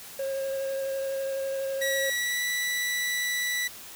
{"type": "tone with vibrato", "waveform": "triangle", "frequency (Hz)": 541, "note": "C#5", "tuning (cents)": -42, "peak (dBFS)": -26, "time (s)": [0.19, 2.1], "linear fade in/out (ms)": 5, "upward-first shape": "triangle", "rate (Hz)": 12, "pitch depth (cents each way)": 16}
{"type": "tone with pitch glide", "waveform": "sawtooth", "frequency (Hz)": [1929, 1965], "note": ["B6", "B6"], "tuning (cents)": [-41, -9], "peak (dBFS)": -23, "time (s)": [1.81, 3.68], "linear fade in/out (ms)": 10, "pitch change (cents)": 32, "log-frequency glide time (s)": [2.05, 2.43]}
{"effects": ["white hiss -44 dBFS RMS until 3.95 s"]}